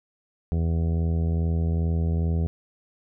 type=harmonic tone; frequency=82.41 Hz; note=E2; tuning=in tune; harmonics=1 / 2 / 3 / 4 / 5 / 6 / 7 / 8 / 9; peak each=-22 / -27 / -37 / -43 / -38 / -43 / -49 / -48 / -49 dBFS; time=0.52-2.47 s; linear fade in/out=0 ms; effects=none